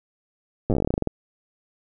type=slowing click train; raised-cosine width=2 ms; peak=-9 dBFS; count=17; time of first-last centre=0.7-1.073 s; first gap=8 ms; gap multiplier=1.13; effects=none